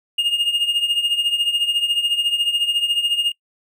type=tone with tremolo; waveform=triangle; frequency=2839 Hz; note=F7; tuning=28 cents sharp; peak=-12 dBFS; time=0.18-3.32 s; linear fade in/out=5 ms; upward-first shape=triangle; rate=14 Hz; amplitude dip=80%; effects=noise-tail reverb RT60 0.1 s tail -22 dB re dry